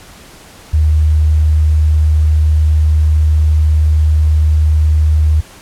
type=tone; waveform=sine; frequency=77 Hz; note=D#2; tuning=17 cents flat; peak=-7 dBFS; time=0.73-5.41 s; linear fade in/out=10 ms; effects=pink hiss -38 dBFS RMS until 5.61 s + low-pass 12000 Hz 12 dB/octave